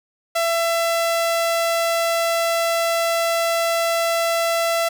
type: tone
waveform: sawtooth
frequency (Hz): 670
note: E5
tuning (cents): +28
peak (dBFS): -14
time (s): 0.35-4.89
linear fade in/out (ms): 10
effects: none